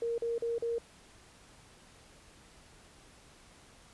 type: tone bursts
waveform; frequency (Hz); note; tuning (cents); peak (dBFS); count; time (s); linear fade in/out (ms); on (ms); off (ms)
sine; 466.2; A#4; 0; -30; 4; 0.02-0.783; 2; 160; 41
effects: pink hiss -58 dBFS RMS until 3.93 s + resampled to 24000 Hz